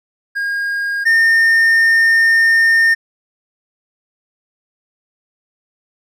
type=tone pair in turn; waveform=triangle; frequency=1625 / 1820.1 Hz; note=G#6 / A#6; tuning=-38 / -42 cents; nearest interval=major second; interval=196 cents; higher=second; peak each=-15 / -7 dBFS; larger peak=second; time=0.35-1.05 / 1.05-2.95 s; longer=second; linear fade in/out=20 ms; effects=none